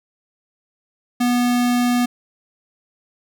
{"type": "tone", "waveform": "square", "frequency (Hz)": 244.2, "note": "B3", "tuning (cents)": -19, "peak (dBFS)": -16, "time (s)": [1.2, 2.06], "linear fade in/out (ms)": 10, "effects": []}